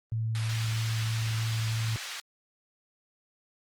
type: tone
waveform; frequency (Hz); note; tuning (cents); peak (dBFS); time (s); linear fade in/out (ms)
sine; 112.1; A2; +33; -27; 0.12-1.96; 0
type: band-pass noise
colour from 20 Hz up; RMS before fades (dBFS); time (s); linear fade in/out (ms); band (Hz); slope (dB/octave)
white; -39; 0.35-2.2; 0; 1100 to 4700; 12
effects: Opus 32 kbps